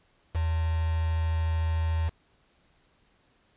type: tone with quantisation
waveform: sine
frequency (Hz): 81.2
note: E2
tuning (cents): -26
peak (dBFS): -24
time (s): 0.34-2.1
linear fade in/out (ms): 20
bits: 6
effects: pink hiss -66 dBFS RMS until 3.56 s + resampled to 8000 Hz